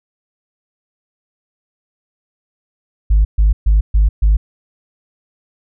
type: tone bursts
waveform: sine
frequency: 51.91 Hz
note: G#1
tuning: in tune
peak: -6 dBFS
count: 5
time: 3.1-4.37 s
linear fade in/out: 10 ms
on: 150 ms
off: 130 ms
effects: tanh soft clip ceiling -5 dBFS